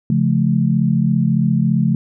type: chord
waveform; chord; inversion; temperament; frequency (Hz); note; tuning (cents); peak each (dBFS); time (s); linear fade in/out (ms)
sine; Db augmented; none; just; 138.59 / 173.24 / 216.5; Db3 / F3 / A3; 0 / -14 / -28; -17; 0.1-1.95; 2
effects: none